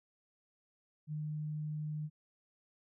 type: tone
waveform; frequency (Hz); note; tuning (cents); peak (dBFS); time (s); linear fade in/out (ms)
sine; 152.1; D#3; -39; -36; 1.07-2.1; 50
effects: none